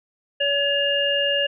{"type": "harmonic tone", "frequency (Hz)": 565, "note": "C#5", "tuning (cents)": 33, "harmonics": [1, 3, 5], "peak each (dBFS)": [-23, -26, -21], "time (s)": [0.4, 1.47], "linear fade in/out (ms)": 10, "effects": []}